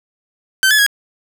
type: tone with pitch steps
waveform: sawtooth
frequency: 1543 / 1713 / 1652 Hz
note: G6 / A6 / G#6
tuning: -28 / -47 / -10 cents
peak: -6 dBFS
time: 0.63-0.864 s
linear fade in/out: 0 ms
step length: 78 ms
effects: none